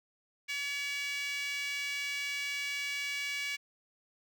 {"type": "tone with high-pass filter", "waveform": "5% pulse", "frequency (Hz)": 568, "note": "C#5", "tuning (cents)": 42, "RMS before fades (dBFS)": -36, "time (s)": [0.48, 3.57], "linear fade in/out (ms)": 20, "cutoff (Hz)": 2100, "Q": 7.1, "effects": []}